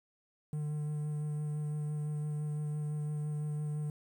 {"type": "tone with vibrato", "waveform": "triangle", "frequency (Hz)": 150, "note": "D3", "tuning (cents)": 37, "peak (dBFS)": -31, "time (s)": [0.53, 3.9], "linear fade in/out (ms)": 2, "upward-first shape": "sine", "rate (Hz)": 5.9, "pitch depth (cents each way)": 14, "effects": ["10-bit"]}